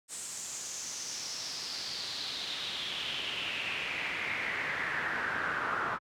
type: noise with band-pass filter sweep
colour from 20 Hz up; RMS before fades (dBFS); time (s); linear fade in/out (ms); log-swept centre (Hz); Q
brown; -36; 0.08-5.99; 50; 8100 to 1300; 4.4
effects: high-pass 80 Hz 12 dB/octave